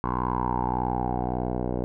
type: tone with low-pass filter sweep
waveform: 10% pulse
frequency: 61.74 Hz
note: B1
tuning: in tune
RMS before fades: -27 dBFS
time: 0.04-1.84 s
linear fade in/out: 0 ms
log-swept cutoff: 1100 to 590 Hz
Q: 7.1
effects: none